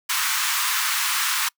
pink high-pass noise, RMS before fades -23 dBFS, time 0.09-1.49 s, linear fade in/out 10 ms, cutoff 1000 Hz, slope 48 dB/octave, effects noise-tail reverb RT60 0.1 s tail -26 dB re dry

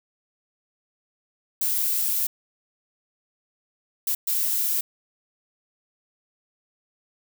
violet noise bursts at uneven times, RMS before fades -24 dBFS, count 3, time 1.61-2.27 / 4.07-4.15 / 4.27-4.81 s, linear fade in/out 5 ms, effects none

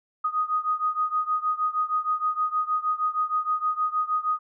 sine beating tone pair, 1243 / 1249.4 Hz, D#6 / D#6, -2 / +7 cents, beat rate 6.4 Hz, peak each -25 / -27 dBFS, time 0.24-4.39 s, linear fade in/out 10 ms, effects none

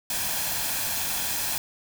white noise with comb filter, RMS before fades -28 dBFS, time 0.1-1.58 s, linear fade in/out 2 ms, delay 1.2 ms, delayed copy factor +0.5, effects none

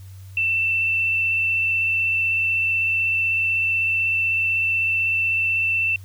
sine tone with vibrato, 2673 Hz, E7, 23 cents sharp, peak -18 dBFS, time 0.37-5.96 s, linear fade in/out 2 ms, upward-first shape square, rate 16 Hz, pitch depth 9 cents each way, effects added 95 Hz sine -37 dBFS peak until 6.04 s + white hiss -54 dBFS RMS until 6.04 s

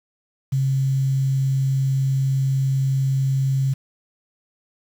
sine tone with quantisation, 134.6 Hz, C3, 49 cents sharp, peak -17 dBFS, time 0.52-3.74 s, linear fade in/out 10 ms, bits 7, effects none

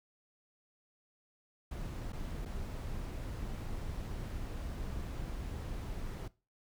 brown noise with dropouts, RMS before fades -40 dBFS, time 1.71-6.28 s, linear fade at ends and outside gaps 5 ms, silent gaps 2.122-2.13 / 2.452-2.457 s, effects noise-tail reverb RT60 0.3 s tail -20 dB re dry

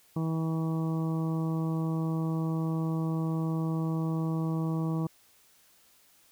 harmonic tone, 161.4 Hz, E3, 36 cents flat, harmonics 1 / 2 / 3 / 4 / 5 / 6 / 7, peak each -28 / -34 / -42 / -46 / -47 / -47 / -45 dBFS, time 0.16-5.07 s, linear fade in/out 5 ms, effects white hiss -62 dBFS RMS until 6.31 s

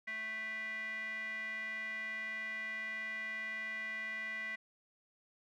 square tone with band-pass filter, 219.6 Hz, A3, 3 cents flat, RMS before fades -41 dBFS, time 0.07-4.56 s, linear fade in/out 10 ms, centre 2000 Hz, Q 9.1, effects none

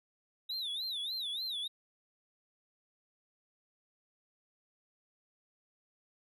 triangle tone with vibrato, 3748 Hz, A#7, 9 cents sharp, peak -34 dBFS, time 0.49-1.68 s, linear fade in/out 10 ms, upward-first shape sine, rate 3.4 Hz, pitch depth 190 cents each way, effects none

